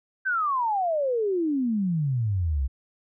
sine exponential sweep, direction down, 1579 to 62.6 Hz, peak -22 dBFS, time 0.25-2.68 s, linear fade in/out 20 ms, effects none

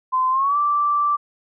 sine tone with pitch glide, 1030 to 1169.6 Hz, C6 to D6, -28 to -7 cents, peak -16 dBFS, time 0.12-1.17 s, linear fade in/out 20 ms, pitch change +221 cents, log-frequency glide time 0.3-0.57 s, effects none

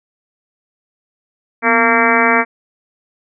harmonic tone with a mistuned harmonic, 229.5 Hz, A#3, 27 cents flat, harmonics 1 / 2 / 3 / 4 / 5 / 6 / 7 / 8 / 9 / 10, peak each -19 / -19 / -19 / -19 / -19 / -19 / -19 / -19 / -19 / -19 dBFS, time 1.62-2.45 s, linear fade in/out 50 ms, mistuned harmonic 1, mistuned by +120 cents, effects none

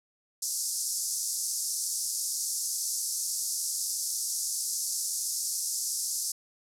pink band-pass noise, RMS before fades -32 dBFS, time 0.42-6.32 s, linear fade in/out 5 ms, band 5100 to 12000 Hz, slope 48 dB/octave, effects none

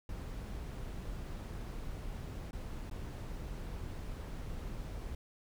brown noise with dropouts, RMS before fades -42 dBFS, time 0.09-5.15 s, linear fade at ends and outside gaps 2 ms, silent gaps 2.51-2.53 / 2.899-2.911 s, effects none

